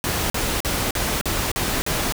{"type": "noise bursts", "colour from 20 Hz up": "pink", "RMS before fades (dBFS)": -23, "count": 7, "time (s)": [0.04, 2.124], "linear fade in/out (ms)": 0, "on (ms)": 260, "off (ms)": 44, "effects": []}